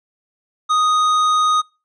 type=tone with tanh clipping; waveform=sine; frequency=1244.5 Hz; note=D#6; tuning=in tune; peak=-15 dBFS; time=0.69-1.62 s; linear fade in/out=20 ms; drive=12 dB; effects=noise-tail reverb RT60 0.3 s tail -26 dB re dry + resampled to 22050 Hz